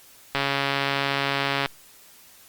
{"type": "click train", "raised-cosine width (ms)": 0.3, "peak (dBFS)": -7, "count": 183, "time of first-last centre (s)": [0.35, 1.659], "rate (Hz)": 139, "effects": ["white hiss -51 dBFS RMS until 2.48 s", "Opus 48 kbps"]}